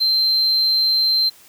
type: tone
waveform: triangle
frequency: 4125 Hz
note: C8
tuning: 25 cents flat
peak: -12 dBFS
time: 0-1.3 s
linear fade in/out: 20 ms
effects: tanh soft clip ceiling -10 dBFS + white hiss -48 dBFS RMS until 1.48 s